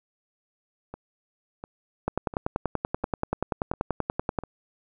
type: two click trains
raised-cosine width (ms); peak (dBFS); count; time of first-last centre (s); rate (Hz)
1; -23 / -11; 6 / 25; 0.94-4.437 / 2.08-4.388; 1.43 / 10.4
effects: none